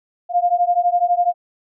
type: beating tone pair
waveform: sine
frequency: 698.5 / 710.5 Hz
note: F5 / F5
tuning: 0 / +30 cents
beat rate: 12 Hz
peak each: -17 / -17 dBFS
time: 0.29-1.34 s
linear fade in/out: 50 ms
effects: none